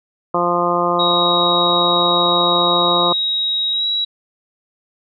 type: harmonic tone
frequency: 174.61 Hz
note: F3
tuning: in tune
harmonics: 1 / 2 / 3 / 4 / 5 / 6 / 7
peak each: -26 / -22 / -21 / -22 / -25 / -20 / -21 dBFS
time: 0.34-3.13 s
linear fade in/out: 5 ms
type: tone with pitch glide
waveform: sine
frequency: 3805 to 3883 Hz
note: A#7 to B7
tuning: +35 to -30 cents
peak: -16 dBFS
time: 0.99-4.05 s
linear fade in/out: 10 ms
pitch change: +35 cents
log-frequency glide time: 3.71-3.86 s
effects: none